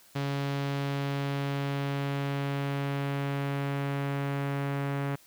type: tone with low-pass filter sweep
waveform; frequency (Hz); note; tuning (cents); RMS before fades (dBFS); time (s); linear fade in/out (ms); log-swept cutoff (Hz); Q
sawtooth; 140; C#3; +18; -31; 0.15-5.16; 10; 4200 to 2100; 1.1
effects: white hiss -58 dBFS RMS until 5.26 s